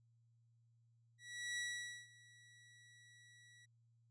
sawtooth tone with ADSR envelope, 1937 Hz, B6, 34 cents flat, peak -36 dBFS, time 1.18-3.66 s, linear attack 400 ms, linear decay 490 ms, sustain -23 dB, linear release 13 ms, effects added 116 Hz sine -70 dBFS peak until 4.1 s + resampled to 22050 Hz

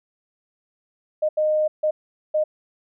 sine tone bursts at uneven times, 615 Hz, D#5, 20 cents flat, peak -17 dBFS, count 4, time 1.22-1.29 / 1.37-1.68 / 1.83-1.91 / 2.34-2.44 s, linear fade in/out 10 ms, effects none

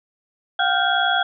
sine tone cluster, 713 / 774 / 1406 / 1556 / 3335 Hz, F5 / G5 / F6 / G6 / G#7, +36 / -22 / +11 / -13 / +7 cents, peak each -23 dBFS, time 0.59-1.23 s, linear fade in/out 5 ms, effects none

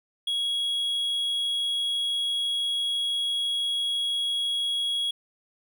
triangle tone, 3322 Hz, G#7, in tune, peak -23 dBFS, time 0.27-5.11 s, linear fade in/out 5 ms, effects none

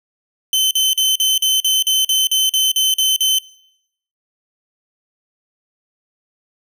sawtooth tone bursts, 3067 Hz, G7, 38 cents flat, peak -10 dBFS, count 13, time 0.53-3.386 s, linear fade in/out 2 ms, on 180 ms, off 43 ms, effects noise-tail reverb RT60 0.8 s tail -24 dB re dry

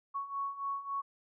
sine beating tone pair, 1108.7 / 1112.3 Hz, C#6 / C#6, 0 / +6 cents, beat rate 3.6 Hz, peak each -40 / -36 dBFS, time 0.14-1.02 s, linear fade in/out 20 ms, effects none

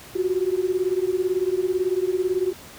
sine beating tone pair, 360 / 378 Hz, F#4 / F#4, -47 / +37 cents, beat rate 18 Hz, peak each -23 dBFS, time 0.15-2.53 s, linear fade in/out 10 ms, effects pink hiss -43 dBFS RMS until 2.78 s + high-pass 60 Hz 12 dB/octave

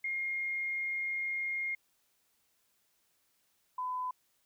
sine tone pair in turn, 2133 / 1006.6 Hz, C7 / B5, +33 / +33 cents, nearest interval octave + minor second, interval 1300 cents, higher first, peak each -32 / -33 dBFS, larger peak first, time 0.04-1.75 / 3.78-4.11 s, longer first, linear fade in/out 5 ms, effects white hiss -74 dBFS RMS until 4.45 s

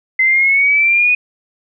sine exponential sweep, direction up, 2051 to 2489 Hz, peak -9 dBFS, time 0.19-1.15 s, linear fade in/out 5 ms, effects none

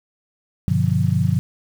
sine chord, G dominant seventh, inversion none, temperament just, 98 / 122.5 / 147 / 176.4 Hz, G2 / B2 / D3 / F3, 0 / -14 / +2 / +18 cents, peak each -21 dBFS, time 0.68-1.39 s, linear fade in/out 0 ms, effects 7-bit

